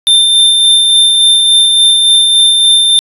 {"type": "tone with tremolo", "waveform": "square", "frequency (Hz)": 3584, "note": "A7", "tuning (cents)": 31, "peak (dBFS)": -4, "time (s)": [0.07, 2.99], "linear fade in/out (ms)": 0, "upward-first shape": "sine", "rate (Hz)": 3.5, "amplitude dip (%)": 30, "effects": ["resampled to 32000 Hz"]}